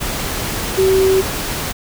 sine tone in noise, 381.5 Hz, G4, 47 cents flat, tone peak -10 dBFS, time 0.77-1.22 s, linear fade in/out 20 ms, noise pink, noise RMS -22 dBFS, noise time 0-1.73 s, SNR +9 dB, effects none

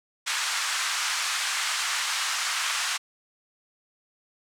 pink band-pass noise, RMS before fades -28 dBFS, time 0.26-2.98 s, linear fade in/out 20 ms, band 1100 to 8800 Hz, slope 24 dB/octave, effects none

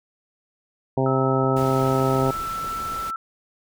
harmonic tone, 132.5 Hz, C3, 22 cents sharp, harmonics 1 / 2 / 3 / 4 / 5 / 6 / 7, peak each -23 / -25 / -24 / -27 / -28 / -30 / -31 dBFS, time 0.97-2.31 s, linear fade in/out 5 ms
sine tone with pitch glide, 1300 to 1330.4 Hz, E6 to E6, -24 to +16 cents, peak -26 dBFS, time 1.06-3.16 s, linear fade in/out 2 ms, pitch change +40 cents, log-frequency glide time 2.22-2.37 s
clicks, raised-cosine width 3 ms, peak -29 dBFS, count 11, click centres 1.443 / 1.567 / 1.628 / 1.903 / 2.227 / 2.368 / 2.407 / 2.645 / 2.73 / 2.804 / 2.92 s
pink noise, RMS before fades -37 dBFS, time 1.56-3.11 s, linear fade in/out 10 ms
effects none

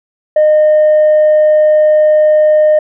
sine tone, 612 Hz, D#5, 29 cents flat, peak -3 dBFS, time 0.36-2.79 s, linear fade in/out 5 ms, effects tanh soft clip ceiling -3 dBFS

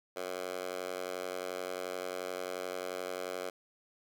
10% pulse tone with high-pass filter, 91.4 Hz, F#2, 21 cents flat, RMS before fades -39 dBFS, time 0.16-3.5 s, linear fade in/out 5 ms, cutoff 540 Hz, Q 1.7, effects none

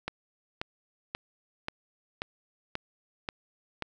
click train, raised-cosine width 0.3 ms, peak -16 dBFS, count 8, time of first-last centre 0.08-3.823 s, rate 1.87 Hz, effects none

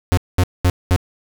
45% pulse tone bursts, 89.8 Hz, F2, 49 cents sharp, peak -11 dBFS, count 4, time 0.12-0.962 s, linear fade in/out 0 ms, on 53 ms, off 210 ms, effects none

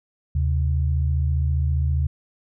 sine tone pair together, 77.5 / 132.45 Hz, D#2 / C3, -6 / +22 cents, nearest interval major sixth, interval 928 cents, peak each -19 / -25 dBFS, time 0.35-2.07 s, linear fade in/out 5 ms, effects none

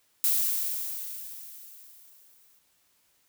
violet noise with exponential decay, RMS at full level -23 dBFS, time 0.24-2.59 s, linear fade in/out 0 ms, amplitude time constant 510 ms, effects white hiss -68 dBFS RMS until 3.28 s

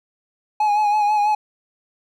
triangle tone with vibrato, 838 Hz, G#5, 15 cents sharp, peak -13 dBFS, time 0.6-1.35 s, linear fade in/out 5 ms, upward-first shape sine, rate 6.1 Hz, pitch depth 38 cents each way, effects none

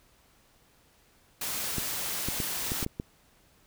white noise, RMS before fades -33 dBFS, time 1.41-2.85 s, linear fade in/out 5 ms
clicks, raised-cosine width 3 ms, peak -19 dBFS, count 7, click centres 1.783 / 2.286 / 2.402 / 2.719 / 2.828 / 2.864 / 2.999 s
effects pink hiss -63 dBFS RMS until 3.66 s

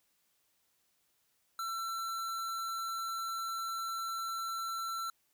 square tone, 1345 Hz, E6, 34 cents sharp, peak -36 dBFS, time 1.59-5.1 s, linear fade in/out 2 ms, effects white hiss -75 dBFS RMS until 5.33 s

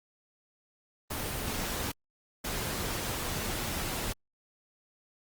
pink noise bursts at uneven times, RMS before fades -34 dBFS, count 2, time 1.1-1.92 / 2.44-4.13 s, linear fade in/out 10 ms, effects Opus 24 kbps

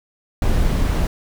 brown noise, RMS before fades -17 dBFS, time 0.42-1.07 s, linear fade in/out 2 ms, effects none

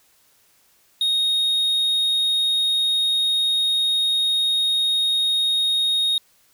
triangle tone, 3729 Hz, A#7, in tune, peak -16 dBFS, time 1.01-6.18 s, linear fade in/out 2 ms, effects white hiss -59 dBFS RMS until 6.53 s

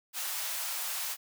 white high-pass noise, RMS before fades -35 dBFS, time 0.13-1.17 s, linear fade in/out 50 ms, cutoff 630 Hz, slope 24 dB/octave, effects none

